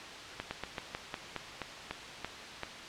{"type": "slowing click train", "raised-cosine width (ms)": 0.3, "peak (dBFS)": -19, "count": 11, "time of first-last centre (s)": [0.4, 2.633], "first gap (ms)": 110, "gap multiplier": 1.15, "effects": ["white hiss -44 dBFS RMS until 2.88 s", "low-pass 4000 Hz 12 dB/octave"]}